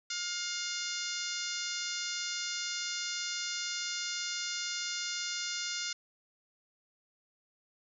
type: harmonic tone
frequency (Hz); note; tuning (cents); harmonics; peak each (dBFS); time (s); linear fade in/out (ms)
709; F5; +26; 2 / 3 / 4 / 5 / 6 / 7 / 8 / 9 / 10; -42 / -43 / -44 / -42 / -43 / -41 / -43 / -43 / -46; 0.1-5.93; 5
effects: none